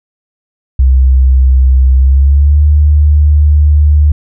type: tone with pitch glide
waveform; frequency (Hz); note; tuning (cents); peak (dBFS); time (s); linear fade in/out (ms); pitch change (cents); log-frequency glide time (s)
sine; 65.1 to 74.35; C2 to D2; -8 to +22; -3; 0.79-4.12; 5; +230; 1.96-2.61
effects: none